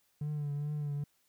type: tone with vibrato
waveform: triangle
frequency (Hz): 146.83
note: D3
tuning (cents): 0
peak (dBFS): -30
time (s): 0.21-1.04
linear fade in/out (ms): 5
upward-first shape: triangle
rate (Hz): 2.4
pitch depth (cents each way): 47
effects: tanh soft clip ceiling -27 dBFS + white hiss -73 dBFS RMS until 1.28 s